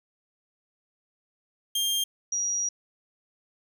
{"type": "tone pair in turn", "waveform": ["sawtooth", "sine"], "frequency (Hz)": [3200, 5750], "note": ["G7", "F8"], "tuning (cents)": [35, 50], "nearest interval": "minor seventh", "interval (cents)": 1015, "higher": "second", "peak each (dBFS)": [-21, -25], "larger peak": "first", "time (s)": [[1.75, 2.04], [2.32, 2.69]], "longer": "second", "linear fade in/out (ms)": 5, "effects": []}